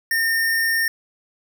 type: tone with sample-and-hold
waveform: sine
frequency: 1819 Hz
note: A#6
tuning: 43 cents flat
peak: -17 dBFS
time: 0.11-0.88 s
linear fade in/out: 2 ms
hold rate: 7350 Hz
effects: none